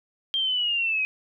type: linear sweep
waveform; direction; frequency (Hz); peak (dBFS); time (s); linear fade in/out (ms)
sine; down; 3200 to 2506; -22; 0.34-1.05; 0
effects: none